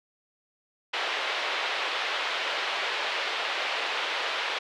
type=band-pass noise; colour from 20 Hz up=white; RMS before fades=-30 dBFS; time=0.93-4.59 s; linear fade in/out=10 ms; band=440 to 3500 Hz; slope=24 dB/octave; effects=none